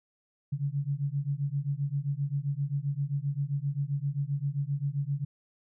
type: beating tone pair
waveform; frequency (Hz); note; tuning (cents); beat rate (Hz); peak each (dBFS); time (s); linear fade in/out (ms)
sine; 137.7 / 145.3; C#3 / D3; -11 / -18; 7.6; -31; 0.52-5.25; 10
effects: none